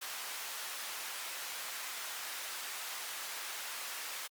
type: high-pass noise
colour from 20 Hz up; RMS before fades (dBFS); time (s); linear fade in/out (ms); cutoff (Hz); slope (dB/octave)
pink; -42; 0.01-4.28; 20; 1100; 12
effects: Opus 48 kbps